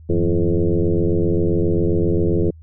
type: tone with frequency modulation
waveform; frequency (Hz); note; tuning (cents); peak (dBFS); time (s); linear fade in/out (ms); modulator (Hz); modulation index
sine; 166.9; E3; +22; -14; 0.09-2.51; 10; 87.5; 3.4
effects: added 80 Hz sine -39 dBFS peak until 2.62 s